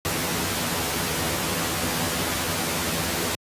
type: noise with comb filter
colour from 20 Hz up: pink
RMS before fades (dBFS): -25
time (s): 0.05-3.35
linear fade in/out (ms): 0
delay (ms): 12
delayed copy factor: +0.75
effects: high-pass 100 Hz 12 dB/octave + resampled to 32000 Hz